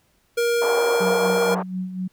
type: tone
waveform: square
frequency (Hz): 471.8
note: A#4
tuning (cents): +21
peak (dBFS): -19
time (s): 0.37-1.55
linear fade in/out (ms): 10
type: band-pass noise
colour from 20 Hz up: white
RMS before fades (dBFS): -26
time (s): 0.61-1.63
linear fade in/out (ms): 10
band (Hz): 430 to 990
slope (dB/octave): 24
type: tone with tremolo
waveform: sine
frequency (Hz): 185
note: F#3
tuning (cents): 0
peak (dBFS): -23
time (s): 1-2.08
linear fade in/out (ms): 10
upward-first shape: sine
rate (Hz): 4.1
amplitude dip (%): 60
effects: pink hiss -64 dBFS RMS until 2.12 s